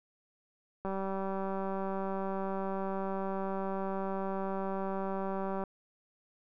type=click train; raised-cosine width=1 ms; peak=-23 dBFS; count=925; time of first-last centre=0.85-5.638 s; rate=193 Hz; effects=none